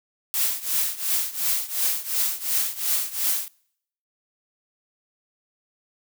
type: noise with tremolo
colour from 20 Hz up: blue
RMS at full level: -21 dBFS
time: 0.34-3.48 s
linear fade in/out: 0 ms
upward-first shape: triangle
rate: 2.8 Hz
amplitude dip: 90%
effects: noise-tail reverb RT60 0.7 s tail -26 dB re dry